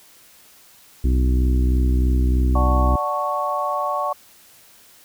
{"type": "harmonic tone", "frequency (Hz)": 63.2, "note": "B1", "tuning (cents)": 41, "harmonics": [1, 2, 3, 4, 5, 6], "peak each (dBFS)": [-15, -28, -33, -27, -30, -35], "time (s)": [1.04, 2.96], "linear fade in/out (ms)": 5}
{"type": "chord", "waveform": "sine", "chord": "D major seventh", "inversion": "none", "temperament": "equal", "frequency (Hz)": [587.3, 740, 880, 1108.7], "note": ["D5", "F#5", "A5", "C#6"], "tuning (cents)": [0, 0, 0, 0], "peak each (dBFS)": [-26, -27, -29, -23], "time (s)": [2.55, 4.13], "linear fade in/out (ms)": 5}
{"effects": ["white hiss -50 dBFS RMS until 5.04 s"]}